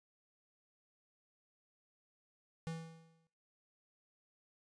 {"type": "tone with exponential decay", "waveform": "square", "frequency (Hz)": 163.5, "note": "E3", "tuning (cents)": -14, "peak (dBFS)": -38, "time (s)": [2.67, 3.27], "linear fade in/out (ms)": 0, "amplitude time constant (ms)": 130, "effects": ["noise-tail reverb RT60 0.6 s tail -19 dB re dry", "resampled to 22050 Hz"]}